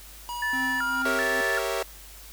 square tone, 965 Hz, B5, 40 cents flat, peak -32 dBFS, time 0.29-1.02 s, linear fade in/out 0 ms
sine tone with vibrato, 1568 Hz, G6, in tune, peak -25 dBFS, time 0.42-1.59 s, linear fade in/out 5 ms, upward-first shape square, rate 1.3 Hz, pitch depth 190 cents each way
square tone with tremolo, 261.6 Hz, C4, in tune, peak -31 dBFS, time 0.53-1.41 s, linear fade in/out 2 ms, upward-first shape triangle, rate 2.3 Hz, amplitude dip 70%
sawtooth chord, G diminished seventh, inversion none, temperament equal, 392 / 466.2 / 554.4 / 659.3 Hz, G4 / Bb4 / Db5 / Fb5, 0 / 0 / 0 / 0 cents, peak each -28 dBFS, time 1.05-1.83 s, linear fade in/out 5 ms
effects added 50 Hz sine -47 dBFS peak until 2.32 s + white hiss -47 dBFS RMS until 2.32 s

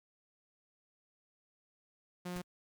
sawtooth tone, 178.7 Hz, F3, 40 cents sharp, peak -35 dBFS, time 2.25-2.42 s, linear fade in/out 10 ms
pink noise with exponential decay, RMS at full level -42 dBFS, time 2.36-2.44 s, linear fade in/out 2 ms, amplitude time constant 16 ms
effects none

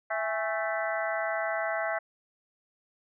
harmonic tone with a mistuned harmonic, 220 Hz, A3, in tune, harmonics 3 / 4 / 5 / 6 / 7 / 8 / 9, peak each -31 / -36 / -40 / -38 / -36 / -41 / -36 dBFS, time 0.1-1.99 s, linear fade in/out 10 ms, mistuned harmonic 4, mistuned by -110 cents, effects none

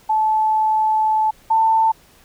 sine tone pair in turn, 869 / 890.9 Hz, A5 / A5, -22 / +21 cents, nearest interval unison, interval 43 cents, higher second, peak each -14 / -12 dBFS, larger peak second, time 0.09-1.31 / 1.5-1.92 s, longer first, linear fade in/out 10 ms, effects pink hiss -51 dBFS RMS until 2.24 s

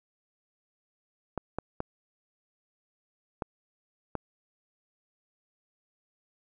clicks, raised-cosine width 1 ms, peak -17 dBFS, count 5, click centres 1.377 / 1.586 / 1.804 / 3.422 / 4.153 s, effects none

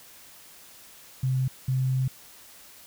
sine tone bursts at uneven times, 130.4 Hz, C3, 5 cents flat, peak -22 dBFS, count 2, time 1.23-1.48 / 1.68-2.08 s, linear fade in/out 5 ms, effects white hiss -50 dBFS RMS until 2.86 s

